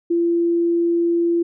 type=tone; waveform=sine; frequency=340.6 Hz; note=F4; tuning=43 cents flat; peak=-15 dBFS; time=0.1-1.43 s; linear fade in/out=10 ms; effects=none